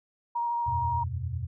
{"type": "tone with vibrato", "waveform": "sine", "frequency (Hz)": 944, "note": "A#5", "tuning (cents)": 22, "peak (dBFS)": -26, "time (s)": [0.35, 1.04], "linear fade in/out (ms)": 10, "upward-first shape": "square", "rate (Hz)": 13, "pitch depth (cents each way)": 9}
{"type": "chord", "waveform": "sine", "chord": "E suspended second", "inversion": "none", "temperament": "equal", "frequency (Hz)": [82.41, 92.5, 123.47], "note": ["E2", "F#2", "B2"], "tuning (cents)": [0, 0, 0], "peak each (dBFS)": -34, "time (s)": [0.66, 1.47], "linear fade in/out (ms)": 20}
{"effects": []}